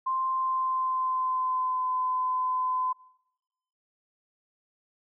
sine tone with pitch glide, 1046.5 to 1019.1 Hz, C6 to C6, 0 to -46 cents, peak -25 dBFS, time 0.06-2.93 s, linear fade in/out 10 ms, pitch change -46 cents, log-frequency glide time 0.3-1.89 s, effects noise-tail reverb RT60 0.9 s tail -23 dB re dry

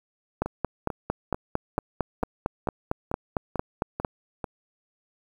two click trains, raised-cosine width 1 ms, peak -10 / -16 dBFS, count 17 / 10, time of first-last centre 0.42-4.048 / 0.46-4.442 s, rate 4.41 / 2.26 Hz, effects 8-bit

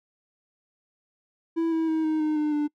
triangle tone with pitch steps, 329.8 / 323.9 / 318.2 / 312.6 / 307 / 301.6 / 296.2 Hz, E4 / E4 / D#4 / D#4 / D#4 / D4 / D4, +1 / -30 / +39 / +8 / -23 / +46 / +15 cents, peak -20 dBFS, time 1.56-2.68 s, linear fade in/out 20 ms, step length 160 ms, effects noise-tail reverb RT60 0.1 s tail -25 dB re dry

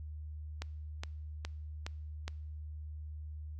click train, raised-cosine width 0.2 ms, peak -22 dBFS, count 5, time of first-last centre 0.62-2.28 s, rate 2.41 Hz, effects noise-tail reverb RT60 0.8 s tail -24 dB re dry + added 76 Hz sine -41 dBFS peak until 3.59 s

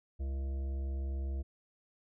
harmonic tone, 67.6 Hz, C#2, 43 cents flat, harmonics 1 / 3 / 5 / 7 / 9 / 10, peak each -33 / -52 / -51 / -58 / -59 / -61 dBFS, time 0.19-1.43 s, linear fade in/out 20 ms, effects none

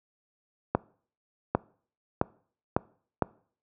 accelerating click train, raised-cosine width 1 ms, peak -8 dBFS, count 5, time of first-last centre 0.75-3.223 s, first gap 800 ms, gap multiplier 0.83, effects noise-tail reverb RT60 0.5 s tail -23 dB re dry + high-pass 80 Hz 12 dB/octave

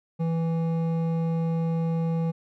sine tone with hard clipping, 164.81 Hz, E3, in tune, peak -25 dBFS, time 0.19-2.32 s, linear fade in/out 20 ms, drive 10 dB, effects none

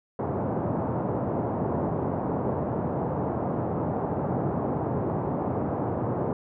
pink band-pass noise, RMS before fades -28 dBFS, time 0.19-6.33 s, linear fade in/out 2 ms, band 100 to 920 Hz, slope 24 dB/octave, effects none

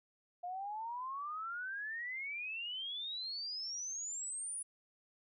sine exponential sweep, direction up, 698.5 to 9900 Hz, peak -39 dBFS, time 0.43-4.63 s, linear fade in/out 10 ms, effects none

